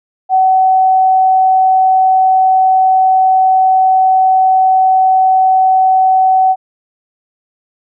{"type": "tone", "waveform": "sine", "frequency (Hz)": 755, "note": "F#5", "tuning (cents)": 35, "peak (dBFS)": -6, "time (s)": [0.29, 6.56], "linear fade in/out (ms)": 50, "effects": []}